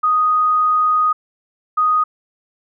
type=tone pair in turn; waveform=sine; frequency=1244.5 / 1244.5 Hz; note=D#6 / D#6; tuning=0 / 0 cents; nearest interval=unison; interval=0 cents; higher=neither; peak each=-12 dBFS; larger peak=neither; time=0.03-1.13 / 1.77-2.04 s; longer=first; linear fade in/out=10 ms; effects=none